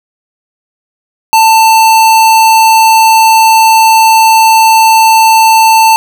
square tone, 890 Hz, A5, 20 cents sharp, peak -3 dBFS, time 1.33-5.96 s, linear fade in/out 0 ms, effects none

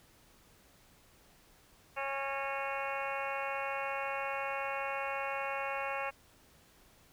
harmonic tone with a mistuned harmonic, 274.6 Hz, C#4, 16 cents flat, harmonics 2 / 3 / 4 / 5 / 6 / 7 / 8 / 9 / 10, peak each -40 / -40 / -41 / -44 / -46 / -48 / -44 / -45 / -44 dBFS, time 1.96-6.11 s, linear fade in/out 20 ms, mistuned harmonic 7, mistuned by -80 cents, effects pink hiss -63 dBFS RMS until 7.12 s

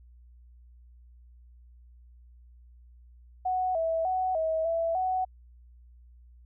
sine tone with pitch steps, 740 / 653 / 745 / 641 / 663 / 745 Hz, F#5 / E5 / F#5 / E5 / E5 / F#5, 0 / -17 / +12 / -49 / +10 / +12 cents, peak -25 dBFS, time 3.45-5.25 s, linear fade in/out 10 ms, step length 300 ms, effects added 60 Hz sine -51 dBFS peak until 6.45 s

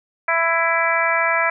harmonic tone, 332 Hz, E4, 12 cents sharp, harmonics 2 / 3 / 4 / 5 / 6 / 7, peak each -23 / -23 / -23 / -23 / -23 / -23 dBFS, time 0.28-1.5 s, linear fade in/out 5 ms, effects none

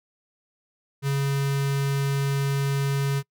square tone with notch filter, 138.9 Hz, C#3, 4 cents sharp, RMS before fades -24 dBFS, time 1.02-3.23 s, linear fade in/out 50 ms, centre 640 Hz, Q 1.6, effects noise-tail reverb RT60 0.1 s tail -25 dB re dry

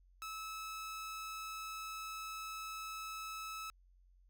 sawtooth tone, 1300 Hz, E6, 24 cents flat, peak -39 dBFS, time 0.22-3.7 s, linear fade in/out 0 ms, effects added 45 Hz sine -63 dBFS peak until 4.29 s

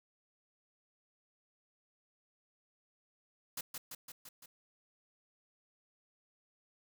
white noise with echo, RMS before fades -40 dBFS, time 3.57-3.61 s, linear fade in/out 5 ms, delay 170 ms, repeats 5, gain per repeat -3 dB, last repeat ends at 4.46 s, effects none

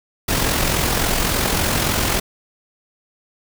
pink noise with amplitude modulation, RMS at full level -17 dBFS, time 0.28-2.2 s, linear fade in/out 10 ms, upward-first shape sine, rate 43.5 Hz, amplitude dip 45%, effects none

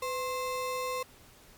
square ring-modulated tone, 784 Hz, G5, in tune, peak -29 dBFS, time 0.02-1.03 s, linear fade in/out 5 ms, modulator 279 Hz, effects pink hiss -56 dBFS RMS until 1.57 s + MP3 96 kbps

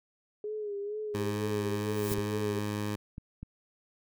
sine tone with vibrato, 415.3 Hz, G#4, in tune, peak -33 dBFS, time 0.44-2.59 s, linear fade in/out 2 ms, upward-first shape sine, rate 2.2 Hz, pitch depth 60 cents each way
15% pulse tone, 104.4 Hz, G#2, 10 cents sharp, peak -25 dBFS, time 1.14-2.96 s, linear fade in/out 10 ms
blue noise with exponential growth, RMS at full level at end -35 dBFS, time 1.72-2.14 s, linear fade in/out 0 ms, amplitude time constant 90 ms
clicks, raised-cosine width 5 ms, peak -28 dBFS, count 4, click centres 2.118 / 2.183 / 3.181 / 3.43 s
effects none

